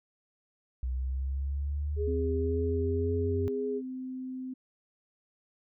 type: linear sweep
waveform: sine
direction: up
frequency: 62.3 to 91.1 Hz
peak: -29 dBFS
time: 0.83-3.48 s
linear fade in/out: 0 ms
type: tone with vibrato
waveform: sine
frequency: 409.7 Hz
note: G#4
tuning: 24 cents flat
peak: -30 dBFS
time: 1.96-3.82 s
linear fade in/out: 50 ms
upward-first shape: triangle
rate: 1.9 Hz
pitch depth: 30 cents each way
type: tone with pitch glide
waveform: sine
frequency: 260 to 257.9 Hz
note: C4 to C4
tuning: -11 to -25 cents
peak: -35 dBFS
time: 2.07-4.54 s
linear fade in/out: 10 ms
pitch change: -14 cents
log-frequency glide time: 2.23-3.04 s
effects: none